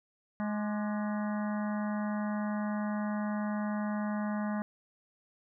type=harmonic tone with a mistuned harmonic; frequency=210 Hz; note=G#3; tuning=19 cents sharp; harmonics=1 / 3 / 4 / 5 / 6 / 7 / 8 / 9; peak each=-31 / -41 / -43 / -45 / -47 / -48 / -49 / -50 dBFS; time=0.4-4.62 s; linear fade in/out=0 ms; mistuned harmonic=6; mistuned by=-89 cents; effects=none